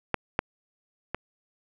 clicks, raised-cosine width 0.5 ms, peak -8 / -7 / -14 dBFS, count 3, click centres 0.143 / 0.391 / 1.146 s, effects none

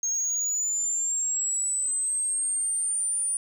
sine linear sweep, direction up, 6460 to 9397 Hz, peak -22 dBFS, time 0.03-3.37 s, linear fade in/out 2 ms, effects tanh soft clip ceiling -23 dBFS + 9-bit

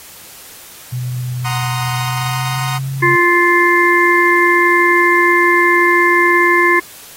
sine tone with pitch glide, 124.9 to 135.42 Hz, B2 to C#3, +20 to -40 cents, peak -18 dBFS, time 0.92-3.16 s, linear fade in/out 10 ms, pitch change +140 cents, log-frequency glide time 1.96-2.89 s
sawtooth chord, C half-diminished seventh, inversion second, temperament equal, 740 / 932.3 / 1046.5 / 1244.5 Hz, Gb5 / Bb5 / C6 / Eb6, 0 / 0 / 0 / 0 cents, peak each -22 dBFS, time 1.44-2.79 s, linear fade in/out 20 ms
harmonic tone, 349.2 Hz, F4, in tune, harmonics 1 / 3 / 5 / 6, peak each -14 / -14 / -14 / -14 dBFS, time 3.02-6.8 s, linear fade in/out 10 ms
effects white hiss -37 dBFS RMS until 7.16 s + AAC 48 kbps

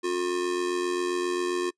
square tone with amplitude modulation, 358.1 Hz, F4, 43 cents sharp, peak -23 dBFS, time 0.03-1.71 s, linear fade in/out 20 ms, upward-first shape sine, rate 87.5 Hz, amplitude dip 65%, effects noise-tail reverb RT60 0.1 s tail -24 dB re dry + resampled to 22050 Hz

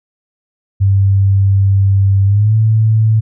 sine tone with pitch glide, 98 to 110 Hz, G2 to A2, 0 to 0 cents, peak -7 dBFS, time 0.8-3.21 s, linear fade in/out 20 ms, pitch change +200 cents, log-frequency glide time 2.25-2.55 s, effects none

